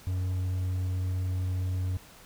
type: tone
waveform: triangle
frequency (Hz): 92.1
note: F#2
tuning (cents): -7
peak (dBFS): -25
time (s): 0.07-1.97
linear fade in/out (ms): 0
effects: pink hiss -52 dBFS RMS until 2.25 s